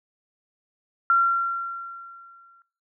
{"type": "tone with exponential decay", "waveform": "sine", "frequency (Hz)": 1370, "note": "F6", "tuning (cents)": -34, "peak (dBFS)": -14, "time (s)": [1.1, 2.62], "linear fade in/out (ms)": 1, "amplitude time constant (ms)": 330, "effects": ["noise-tail reverb RT60 0.5 s tail -20 dB re dry"]}